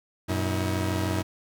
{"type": "tone cluster", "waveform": "sawtooth", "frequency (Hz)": [93.3, 119.8, 319.7], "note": ["F#2", "A#2", "D#4"], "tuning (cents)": [15, 48, 47], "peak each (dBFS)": [-23, -30, -26], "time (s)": [0.28, 1.23], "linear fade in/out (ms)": 20, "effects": []}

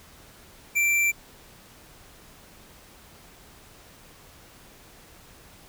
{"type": "tone with tanh clipping", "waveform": "sine", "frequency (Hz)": 2349, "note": "D7", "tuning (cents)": 0, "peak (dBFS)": -21, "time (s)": [0.75, 1.12], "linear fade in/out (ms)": 20, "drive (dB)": 18, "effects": ["pink hiss -51 dBFS RMS until 5.68 s"]}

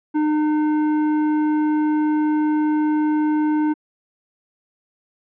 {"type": "tone with tanh clipping", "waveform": "sine", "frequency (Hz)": 304.2, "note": "D#4", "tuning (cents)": -39, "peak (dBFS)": -18, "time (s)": [0.14, 3.74], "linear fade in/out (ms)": 20, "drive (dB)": 12, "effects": ["low-pass 2000 Hz 12 dB/octave"]}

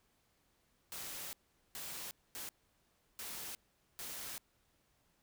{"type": "noise bursts at uneven times", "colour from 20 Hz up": "white", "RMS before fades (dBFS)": -45, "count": 5, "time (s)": [[0.92, 1.33], [1.75, 2.11], [2.35, 2.49], [3.19, 3.55], [3.99, 4.38]], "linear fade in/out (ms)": 0, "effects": ["pink hiss -75 dBFS RMS until 5.22 s"]}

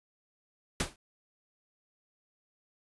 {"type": "noise with exponential decay", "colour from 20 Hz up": "pink", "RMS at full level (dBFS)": -26, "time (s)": [0.8, 0.96], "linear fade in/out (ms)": 2, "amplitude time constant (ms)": 34, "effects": ["resampled to 24000 Hz"]}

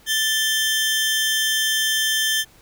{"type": "tone pair together", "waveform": "sawtooth", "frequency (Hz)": [1760, 3140], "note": ["A6", "G7"], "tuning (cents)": [0, 2], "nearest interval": "minor seventh", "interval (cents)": 1002, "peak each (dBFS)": -18, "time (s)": [0.06, 2.45], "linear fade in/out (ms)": 50, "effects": ["pink hiss -52 dBFS RMS until 2.61 s"]}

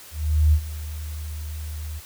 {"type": "tone with ADSR envelope", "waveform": "sine", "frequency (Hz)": 76.4, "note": "D#2", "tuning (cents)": -31, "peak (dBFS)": -12, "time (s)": [0.11, 2.01], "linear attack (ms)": 420, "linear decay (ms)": 70, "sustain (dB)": -17, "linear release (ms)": 35, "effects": ["white hiss -44 dBFS RMS until 2.05 s"]}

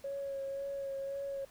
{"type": "tone with vibrato", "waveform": "sine", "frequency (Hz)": 551, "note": "C#5", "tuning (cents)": -11, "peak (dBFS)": -35, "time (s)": [0.04, 1.45], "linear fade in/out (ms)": 5, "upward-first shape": "sine", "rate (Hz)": 1.9, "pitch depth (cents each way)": 19, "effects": ["tanh soft clip ceiling -31 dBFS", "pink hiss -61 dBFS RMS until 1.5 s"]}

